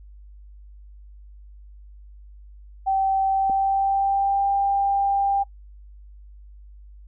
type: tone with pitch glide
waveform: sine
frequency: 774 to 793.9 Hz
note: G5 to G5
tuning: -22 to +22 cents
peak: -18 dBFS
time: 2.86-5.44 s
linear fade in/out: 20 ms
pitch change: +44 cents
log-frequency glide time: 3.27-4.48 s
type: clicks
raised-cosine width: 2 ms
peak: -22 / -27 dBFS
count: 2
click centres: 3.497 / 3.501 s
effects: noise-tail reverb RT60 0.1 s tail -25 dB re dry + added 50 Hz sine -42 dBFS peak until 7.07 s